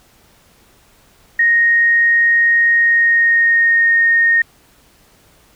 sine tone with pitch glide, 1864.7 to 1848.6 Hz, A#6 to A#6, 0 to -15 cents, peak -9 dBFS, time 1.39-4.42 s, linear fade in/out 5 ms, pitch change -15 cents, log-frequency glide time 2.75-3.97 s, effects pink hiss -51 dBFS RMS until 5.55 s

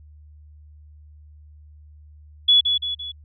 sine tone with echo, 3400 Hz, G#7, 40 cents sharp, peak -11 dBFS, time 2.48-2.61 s, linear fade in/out 10 ms, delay 170 ms, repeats 3, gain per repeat -6 dB, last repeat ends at 3.12 s, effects added 75 Hz sine -44 dBFS peak until 3.24 s

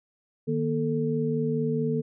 sine tone cluster, 152.9 / 237.5 / 441.6 Hz, D#3 / A#3 / A4, -30 / +33 / +6 cents, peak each -28 dBFS, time 0.47-2.02 s, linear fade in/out 20 ms, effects none

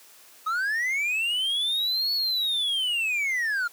triangle linear two-way sweep, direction up then down, 1241 to 4435 to 1372 Hz, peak -22 dBFS, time 0.46-3.68 s, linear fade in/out 10 ms, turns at 2.13 s, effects white hiss -52 dBFS RMS until 3.72 s + high-pass 300 Hz 12 dB/octave

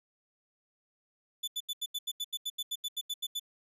40% pulse tone bursts, 3488 Hz, A7, 16 cents flat, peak -31 dBFS, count 16, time 1.43-3.397 s, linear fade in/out 10 ms, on 47 ms, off 81 ms, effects none

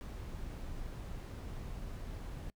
brown noise, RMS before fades -43 dBFS, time 0.01-2.5 s, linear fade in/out 0 ms, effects noise-tail reverb RT60 0.1 s tail -26 dB re dry

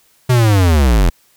square linear sweep, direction down, 129 to 38.89 Hz, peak -9 dBFS, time 0.29-1.1 s, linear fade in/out 10 ms, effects white hiss -54 dBFS RMS until 1.36 s

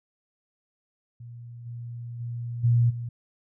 sine tone with level steps, 118.8 Hz, A#2, 33 cents sharp, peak -39 / -34 / -30 / -17 / -30 dBFS, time 1.2-3.09 s, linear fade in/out 5 ms, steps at 1.65 / 2.19 / 2.63 / 2.89 s, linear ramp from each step 20 ms, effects none

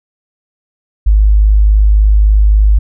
sine tone, 51.8 Hz, G#1, 4 cents flat, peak -4 dBFS, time 1.06-2.79 s, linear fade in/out 10 ms, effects none

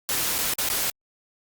white noise with dropouts, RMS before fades -25 dBFS, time 0.09-0.9 s, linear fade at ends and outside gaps 0 ms, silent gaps 0.382-0.387 / 0.537-0.585 / 0.688-0.7 s, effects Opus 48 kbps

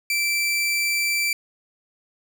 sawtooth tone, 2336 Hz, D7, 10 cents flat, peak -17 dBFS, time 0.1-1.33 s, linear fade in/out 2 ms, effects none

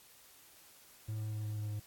triangle tone with pitch steps, 108.4 / 107.71 / 107.03 / 106.35 / 105.68 / 105.01 Hz, A2 / A2 / A2 / G#2 / G#2 / G#2, -25 / -36 / -47 / +42 / +31 / +20 cents, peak -34 dBFS, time 1.08-1.8 s, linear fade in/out 10 ms, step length 120 ms, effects white hiss -60 dBFS RMS until 1.86 s + AAC 64 kbps

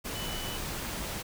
sine tone in noise, 2980 Hz, F#7, 12 cents sharp, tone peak -40 dBFS, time 0.14-0.58 s, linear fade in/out 20 ms, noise pink, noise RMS -36 dBFS, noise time 0.04-1.23 s, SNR -7 dB, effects none

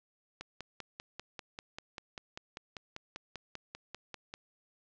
click train, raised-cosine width 0.2 ms, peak -24 dBFS, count 21, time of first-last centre 0.41-4.339 s, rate 5.09 Hz, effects low-pass 6000 Hz 12 dB/octave + 11-bit

